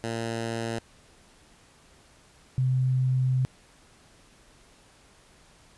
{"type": "tone pair in turn", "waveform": ["10% pulse", "sine"], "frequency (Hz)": [114.6, 129.1], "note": ["A#2", "C3"], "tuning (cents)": [-29, -23], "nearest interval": "major second", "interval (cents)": 206, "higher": "second", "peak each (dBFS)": -21, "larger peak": "neither", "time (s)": [[0.04, 0.79], [2.58, 3.45]], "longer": "second", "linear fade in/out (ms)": 0, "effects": ["pink hiss -57 dBFS RMS until 5.77 s", "resampled to 24000 Hz"]}